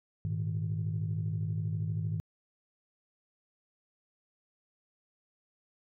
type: chord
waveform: sine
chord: Ab suspended second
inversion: none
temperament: equal with one note detuned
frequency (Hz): 103.83 / 116.54 / 157.19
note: Ab2 / Bb2 / Eb3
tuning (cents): 0 / 0 / +18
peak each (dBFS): -32 / -38 / -33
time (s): 0.25-2.2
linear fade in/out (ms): 0
effects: tanh soft clip ceiling -24 dBFS